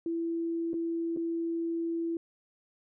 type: tone with dropouts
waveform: sine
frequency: 333.4 Hz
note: E4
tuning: 20 cents sharp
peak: -29 dBFS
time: 0.06-2.17 s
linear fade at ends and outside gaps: 2 ms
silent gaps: 0.733-0.74 / 1.164-1.171 s
effects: none